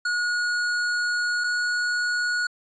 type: tone pair in turn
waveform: square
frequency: 1448 / 1454.1 Hz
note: F#6 / F#6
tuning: -38 / -31 cents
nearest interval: unison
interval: 7 cents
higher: second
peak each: -23 dBFS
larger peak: neither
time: 0.05-1.44 / 1.44-2.47 s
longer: first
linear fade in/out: 5 ms
effects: resampled to 16000 Hz